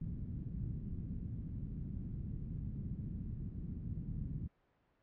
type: low-pass noise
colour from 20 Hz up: white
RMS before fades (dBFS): -42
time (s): 0.01-4.48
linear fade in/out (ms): 5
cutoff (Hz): 190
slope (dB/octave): 24
effects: pink hiss -75 dBFS RMS until 5.02 s + low-pass 2000 Hz 12 dB/octave